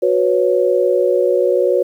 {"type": "chord", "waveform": "sine", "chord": "F# suspended fourth", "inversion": "none", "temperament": "equal with one note detuned", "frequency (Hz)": [366.8, 493.9, 554.4], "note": ["F#4", "B4", "C#5"], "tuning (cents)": [-15, 0, 0], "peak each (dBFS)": -16, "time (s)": [0.02, 1.83], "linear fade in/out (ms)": 10, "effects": ["8-bit"]}